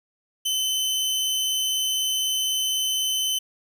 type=tone; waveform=sawtooth; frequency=3048 Hz; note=G7; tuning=49 cents flat; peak=-19 dBFS; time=0.45-3.39 s; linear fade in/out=10 ms; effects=none